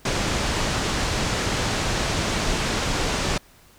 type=low-pass noise; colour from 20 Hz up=pink; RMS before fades=-24 dBFS; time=0.05-3.38 s; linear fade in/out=5 ms; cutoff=7500 Hz; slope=24 dB/octave; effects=pink hiss -53 dBFS RMS until 3.78 s